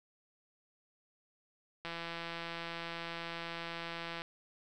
click train, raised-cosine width 0.3 ms, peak -25 dBFS, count 399, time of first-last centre 1.85-4.219 s, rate 168 Hz, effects none

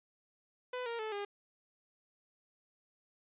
sawtooth tone with pitch steps, 500 / 466.5 / 435.3 / 406.1 Hz, B4 / A#4 / A4 / G#4, +21 / +1 / -19 / -39 cents, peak -33 dBFS, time 0.73-1.25 s, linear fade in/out 5 ms, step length 130 ms, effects resampled to 8000 Hz

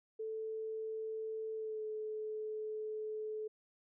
sine tone with pitch glide, 440 to 431.2 Hz, A4 to A4, 0 to -35 cents, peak -38 dBFS, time 0.19-3.48 s, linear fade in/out 10 ms, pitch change -35 cents, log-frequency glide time 1.55-1.84 s, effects none

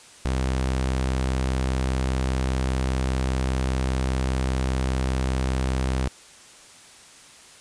sawtooth tone, 65 Hz, C2, 11 cents flat, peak -18 dBFS, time 0.25-6.08 s, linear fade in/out 0 ms, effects white hiss -48 dBFS RMS until 7.6 s + resampled to 22050 Hz

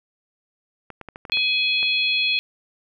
clicks, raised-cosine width 0.5 ms, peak -21 dBFS, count 8, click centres 0.903 / 1.013 / 1.087 / 1.159 / 1.252 / 1.298 / 1.372 / 1.829 s
harmonic tone, 840 Hz, G#5, 19 cents sharp, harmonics 3 / 4 / 5, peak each -21 / -23 / -25 dBFS, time 1.32-2.39 s, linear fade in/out 0 ms
effects none

